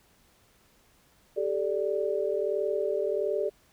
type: chord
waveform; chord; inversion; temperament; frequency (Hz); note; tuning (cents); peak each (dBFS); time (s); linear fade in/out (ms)
sine; G suspended second; none; equal with one note detuned; 392 / 433.4 / 587.3; G4 / A4 / D5; 0 / -26 / 0; -30; 1.36-3.5; 20
effects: pink hiss -63 dBFS RMS until 3.72 s